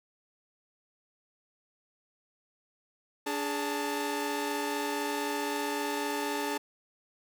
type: tone cluster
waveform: sawtooth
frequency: 288.7 / 417.3 / 890 Hz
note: D4 / G#4 / A5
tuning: -30 / +8 / +20 cents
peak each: -31 dBFS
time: 3.26-6.58 s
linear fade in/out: 10 ms
effects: none